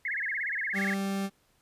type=tone with vibrato; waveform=sine; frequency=1888 Hz; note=A#6; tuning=22 cents sharp; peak=-29 dBFS; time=0.05-0.94 s; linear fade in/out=2 ms; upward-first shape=sine; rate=17 Hz; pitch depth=260 cents each way
type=tone; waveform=40% pulse; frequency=196 Hz; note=G3; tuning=in tune; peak=-28 dBFS; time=0.73-1.3 s; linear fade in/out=50 ms
effects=pink hiss -68 dBFS RMS until 1.61 s + resampled to 32000 Hz

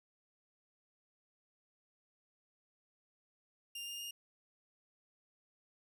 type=tone with pitch steps; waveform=sawtooth; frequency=2800 / 2816 / 2833 Hz; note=F7 / F7 / F7; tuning=+4 / +14 / +24 cents; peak=-39 dBFS; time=3.75-4.11 s; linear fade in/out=5 ms; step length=120 ms; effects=none

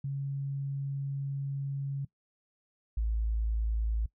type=tone pair in turn; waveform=sine; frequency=138.59 / 55 Hz; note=C#3 / A1; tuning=0 / 0 cents; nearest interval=octave + major third; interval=1600 cents; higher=first; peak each=-31 / -27 dBFS; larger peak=second; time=0.04-2.05 / 2.97-4.06 s; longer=first; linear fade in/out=5 ms; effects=noise-tail reverb RT60 0.1 s tail -20 dB re dry

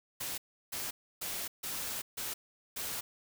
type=noise bursts at uneven times; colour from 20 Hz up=white; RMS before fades=-38 dBFS; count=6; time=0.2-0.38 / 0.72-0.91 / 1.21-1.48 / 1.63-2.02 / 2.17-2.34 / 2.76-3.01 s; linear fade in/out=10 ms; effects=none

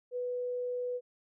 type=tone; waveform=sine; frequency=493.9 Hz; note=B4; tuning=in tune; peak=-32 dBFS; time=0.11-1.01 s; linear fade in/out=50 ms; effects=none

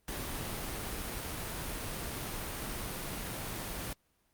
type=noise; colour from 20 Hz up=pink; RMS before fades=-38 dBFS; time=0.08-3.93 s; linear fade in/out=2 ms; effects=pink hiss -73 dBFS RMS until 4.33 s + Opus 32 kbps

